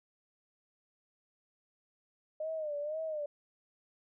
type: tone with vibrato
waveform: sine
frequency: 610 Hz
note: D#5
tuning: 34 cents flat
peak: -34 dBFS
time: 2.4-3.26 s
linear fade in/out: 5 ms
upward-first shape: sine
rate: 2 Hz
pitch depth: 92 cents each way
effects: none